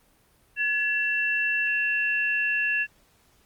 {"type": "tone pair together", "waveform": "sine", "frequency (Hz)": [1700.9, 2700], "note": ["G#6", "E7"], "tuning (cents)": [41, 41], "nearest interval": "minor sixth", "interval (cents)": 800, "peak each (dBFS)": -25, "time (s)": [0.56, 2.87], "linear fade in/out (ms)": 50, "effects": ["pink hiss -62 dBFS RMS until 3.45 s", "Opus 32 kbps"]}